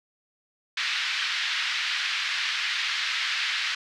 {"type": "band-pass noise", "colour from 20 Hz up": "pink", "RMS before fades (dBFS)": -28, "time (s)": [0.77, 3.75], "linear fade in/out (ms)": 5, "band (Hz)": [1600, 4500], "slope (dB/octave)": 24, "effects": []}